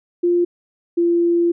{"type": "tone pair in turn", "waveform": "sine", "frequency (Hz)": [349.2, 342.8], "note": ["F4", "F4"], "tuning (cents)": [0, -32], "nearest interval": "unison", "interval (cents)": 32, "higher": "first", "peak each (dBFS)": -13, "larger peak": "neither", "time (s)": [[0.23, 0.45], [0.97, 1.52]], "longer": "second", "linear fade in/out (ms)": 10, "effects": []}